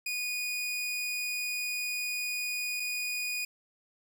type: tone pair in turn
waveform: sawtooth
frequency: 2465 / 2465 Hz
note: D#7 / D#7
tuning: -17 / -17 cents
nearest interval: unison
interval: 0 cents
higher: neither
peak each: -28 dBFS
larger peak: neither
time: 0.06-2.8 / 2.8-3.45 s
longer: first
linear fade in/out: 5 ms
effects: none

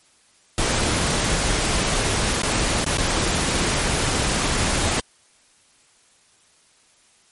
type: noise with dropouts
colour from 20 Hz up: pink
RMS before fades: -21 dBFS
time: 0.58-5 s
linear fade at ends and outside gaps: 1 ms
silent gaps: 2.419-2.432 / 2.844-2.863 / 2.973-2.983 s
effects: white hiss -57 dBFS RMS until 7.31 s + MP3 48 kbps

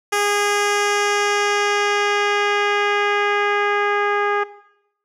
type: tone with low-pass filter sweep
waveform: 10% pulse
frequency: 410 Hz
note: G#4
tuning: 22 cents flat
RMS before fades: -19 dBFS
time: 0.12-4.44 s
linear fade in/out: 10 ms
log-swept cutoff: 11000 to 1500 Hz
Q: 0.98
effects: noise-tail reverb RT60 0.8 s tail -17 dB re dry

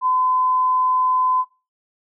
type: tone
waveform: sine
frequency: 1018 Hz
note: C6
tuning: 48 cents flat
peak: -15 dBFS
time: 0.01-1.45 s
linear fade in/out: 50 ms
effects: noise-tail reverb RT60 0.3 s tail -22 dB re dry

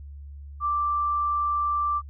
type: tone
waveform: sine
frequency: 1174.7 Hz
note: D6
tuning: in tune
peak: -22 dBFS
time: 0.6-2.02 s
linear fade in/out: 50 ms
effects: added 71 Hz sine -38 dBFS peak until 2.09 s

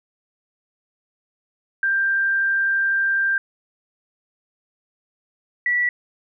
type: tone pair in turn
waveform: sine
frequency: 1583 / 1951.4 Hz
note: G6 / B6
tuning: +17 / -21 cents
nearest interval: major third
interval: 362 cents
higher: second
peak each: -17 dBFS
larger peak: neither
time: 1.83-3.38 / 5.66-5.89 s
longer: first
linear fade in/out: 2 ms
effects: none

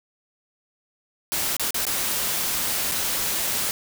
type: noise with dropouts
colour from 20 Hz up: white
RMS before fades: -25 dBFS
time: 1.32-3.71 s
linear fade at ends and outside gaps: 0 ms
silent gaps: 1.566-1.596 / 1.707-1.744 / 1.852-1.867 / 2.914-2.919 s
effects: none

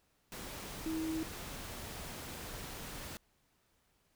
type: tone in noise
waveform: sine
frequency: 320 Hz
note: D#4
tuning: 49 cents sharp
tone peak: -34 dBFS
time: 0.86-1.23 s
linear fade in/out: 0 ms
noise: pink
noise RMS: -45 dBFS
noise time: 0.32-3.17 s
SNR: +8 dB
effects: pink hiss -74 dBFS RMS until 4.15 s

